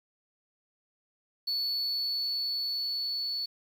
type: tone with level ramp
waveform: sine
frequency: 4435 Hz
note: C#8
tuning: in tune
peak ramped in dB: -25 to -29 dBFS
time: 1.47-3.46 s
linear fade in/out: 10 ms
effects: tanh soft clip ceiling -27 dBFS + 9-bit